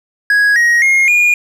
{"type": "tone with pitch steps", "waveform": "triangle", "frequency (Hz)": [1661.2, 1886.3, 2142, 2432], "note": ["G#6", "A#6", "C7", "D#7"], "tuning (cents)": [0, 20, 40, -40], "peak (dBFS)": -6, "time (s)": [0.3, 1.34], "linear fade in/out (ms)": 2, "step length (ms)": 260, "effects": []}